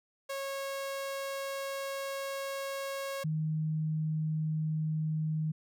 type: tone pair in turn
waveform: sawtooth / sine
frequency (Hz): 548 / 156.15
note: C#5 / D#3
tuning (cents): -20 / +7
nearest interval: octave + minor seventh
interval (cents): 2173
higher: first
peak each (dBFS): -31 / -29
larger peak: second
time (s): 0.29-3.24 / 3.24-5.52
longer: first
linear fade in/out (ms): 10
effects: none